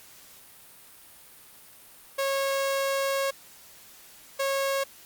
sawtooth tone pair in turn, 547 / 547 Hz, C#5 / C#5, -23 / -23 cents, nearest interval unison, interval 0 cents, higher neither, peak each -21 dBFS, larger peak neither, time 2.18-3.31 / 4.39-4.84 s, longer first, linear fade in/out 10 ms, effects white hiss -51 dBFS RMS until 5.05 s + Opus 48 kbps

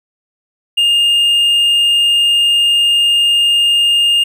triangle tone, 2824 Hz, F7, 19 cents sharp, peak -7 dBFS, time 0.77-4.24 s, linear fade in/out 10 ms, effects none

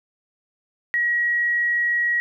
sine tone, 1907 Hz, A#6, 39 cents sharp, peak -18 dBFS, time 0.94-2.2 s, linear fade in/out 0 ms, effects 10-bit

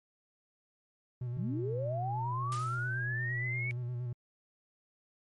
triangle tone with vibrato, 122.4 Hz, B2, 15 cents flat, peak -32 dBFS, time 1.21-4.13 s, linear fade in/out 5 ms, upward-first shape square, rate 8.6 Hz, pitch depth 32 cents each way
sine linear sweep, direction up, 139.3 to 2249 Hz, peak -34 dBFS, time 1.37-3.71 s, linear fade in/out 0 ms
white noise with exponential decay, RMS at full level -42 dBFS, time 2.52-3.03 s, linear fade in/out 0 ms, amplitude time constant 110 ms
effects MP3 48 kbps

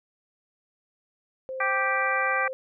sine tone, 523.3 Hz, C5, in tune, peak -31 dBFS, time 1.49-2.53 s, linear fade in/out 0 ms
harmonic tone, 392 Hz, G4, in tune, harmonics 2 / 3 / 4 / 5 / 6, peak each -31 / -28 / -28 / -29 / -31 dBFS, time 1.6-2.48 s, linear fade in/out 5 ms
effects none

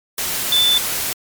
sine tone in noise, 3520 Hz, A7, in tune, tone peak -12 dBFS, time 0.52-0.78 s, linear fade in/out 2 ms, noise white, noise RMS -22 dBFS, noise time 0.18-1.13 s, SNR +7 dB, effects MP3 96 kbps

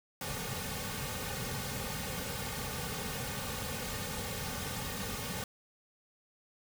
pink noise with comb filter, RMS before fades -38 dBFS, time 0.21-5.44 s, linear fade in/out 2 ms, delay 3 ms, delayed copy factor -0.95, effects none

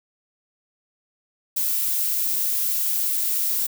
violet noise, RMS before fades -23 dBFS, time 1.56-3.67 s, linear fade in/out 10 ms, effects none

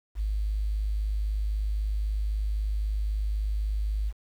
sine tone with quantisation, 51.91 Hz, G#1, in tune, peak -25 dBFS, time 0.15-4.13 s, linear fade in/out 50 ms, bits 9, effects none

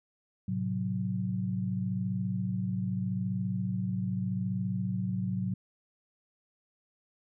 sine chord, F# diminished, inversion first, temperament equal, 110 / 130.81 / 185 Hz, A2 / C3 / F#3, 0 / 0 / 0 cents, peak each -34 / -37 / -31 dBFS, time 0.48-5.54 s, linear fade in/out 5 ms, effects none

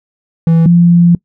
triangle / sine tone pair in turn, 164.81 / 172.47 Hz, E3 / F3, 0 / -21 cents, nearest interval minor second, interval 79 cents, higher second, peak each -3 dBFS, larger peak neither, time 0.47-0.66 / 0.66-1.15 s, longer second, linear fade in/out 2 ms, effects noise-tail reverb RT60 0.1 s tail -23 dB re dry

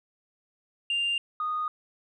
sine tone pair in turn, 2794 / 1236 Hz, F7 / D#6, 0 / -12 cents, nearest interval octave + major second, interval 1412 cents, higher first, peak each -23 / -26 dBFS, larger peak first, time 0.9-1.18 / 1.4-1.68 s, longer neither, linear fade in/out 2 ms, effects tanh soft clip ceiling -22 dBFS

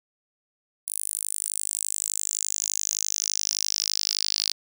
sawtooth tone with high-pass filter sweep, 51.7 Hz, G#1, 7 cents flat, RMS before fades -28 dBFS, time 0.87-4.52 s, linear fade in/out 5 ms, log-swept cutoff 10000 to 4600 Hz, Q 5.7, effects none

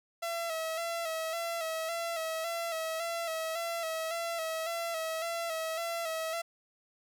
sawtooth tone with vibrato, 659.3 Hz, E5, in tune, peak -29 dBFS, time 0.22-6.42 s, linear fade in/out 10 ms, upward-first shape square, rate 1.8 Hz, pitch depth 40 cents each way, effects none

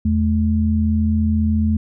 sine tone pair together, 82 / 216.3 Hz, E2 / A3, -9 / -29 cents, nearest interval octave + perfect fourth, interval 1680 cents, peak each -17 dBFS, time 0.05-1.77 s, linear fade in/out 5 ms, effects none

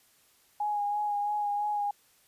sine tone with vibrato, 827 Hz, G#5, 8 cents flat, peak -27 dBFS, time 0.6-1.91 s, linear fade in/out 5 ms, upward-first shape sine, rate 3 Hz, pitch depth 22 cents each way, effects white hiss -64 dBFS RMS until 2.27 s + resampled to 32000 Hz

